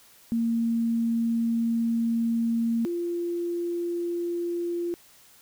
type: tone pair in turn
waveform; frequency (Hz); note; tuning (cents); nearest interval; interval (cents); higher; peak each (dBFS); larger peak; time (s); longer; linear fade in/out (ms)
sine; 230.5 / 345.4; A#3 / F4; -19 / -19; perfect fifth; 700; second; -22 / -26; first; 0.32-2.85 / 2.85-4.94; first; 0
effects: white hiss -55 dBFS RMS until 5.41 s